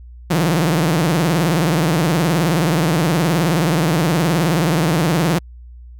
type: tone with vibrato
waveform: sawtooth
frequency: 163.6 Hz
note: E3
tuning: 13 cents flat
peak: -10 dBFS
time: 0.3-5.39 s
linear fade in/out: 10 ms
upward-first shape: triangle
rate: 19 Hz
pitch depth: 240 cents each way
effects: added 60 Hz sine -35 dBFS peak until 5.99 s